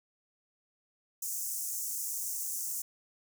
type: high-pass noise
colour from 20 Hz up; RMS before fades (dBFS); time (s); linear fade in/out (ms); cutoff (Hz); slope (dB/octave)
pink; -36; 1.22-2.82; 5; 6100; 48
effects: none